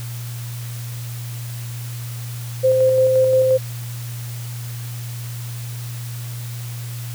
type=tone with tremolo; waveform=sine; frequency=520 Hz; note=C5; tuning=11 cents flat; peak=-11 dBFS; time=2.63-3.58 s; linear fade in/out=20 ms; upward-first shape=square; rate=5.7 Hz; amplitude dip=25%; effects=added 119 Hz sine -27 dBFS peak until 7.14 s + white hiss -38 dBFS RMS until 7.14 s